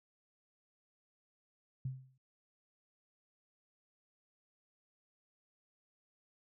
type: tone with exponential decay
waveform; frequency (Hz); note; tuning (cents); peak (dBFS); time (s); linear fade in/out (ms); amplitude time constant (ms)
sine; 130.81; C3; 0; -33; 1.85-2.18; 5; 70
effects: none